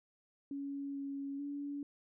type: tone with pitch steps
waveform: sine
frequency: 279.7 / 277.8 / 285.4 Hz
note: C#4 / C#4 / D4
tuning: +16 / +4 / -49 cents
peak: -38 dBFS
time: 0.51-1.83 s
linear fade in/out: 2 ms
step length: 440 ms
effects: none